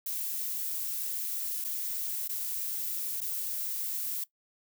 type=noise with dropouts; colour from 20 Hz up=violet; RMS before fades=-34 dBFS; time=0.06-4.24 s; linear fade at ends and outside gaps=5 ms; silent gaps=1.642-1.646 / 2.278-2.292 / 3.206-3.214 s; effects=noise-tail reverb RT60 0.1 s tail -18 dB re dry